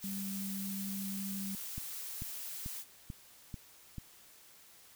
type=noise; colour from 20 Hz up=blue; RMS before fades=-43 dBFS; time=0-2.85 s; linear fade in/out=50 ms
type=tone; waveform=sine; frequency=196 Hz; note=G3; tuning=in tune; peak=-38 dBFS; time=0.04-1.55 s; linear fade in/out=0 ms
type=click train; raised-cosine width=5 ms; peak=-29 dBFS; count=6; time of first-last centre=1.78-3.983 s; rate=2.27 Hz
effects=white hiss -59 dBFS RMS until 4.95 s